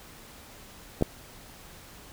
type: clicks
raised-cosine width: 2 ms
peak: -18 / -8 dBFS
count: 2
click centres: 1.011 / 1.024 s
effects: pink hiss -49 dBFS RMS until 2.12 s